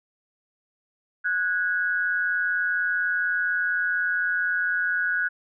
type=tone pair together; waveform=sine; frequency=1469 / 1648.9 Hz; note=F#6 / G#6; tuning=-13 / -13 cents; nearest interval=major second; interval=200 cents; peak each=-23 / -27 dBFS; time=1.24-5.29 s; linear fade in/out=20 ms; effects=none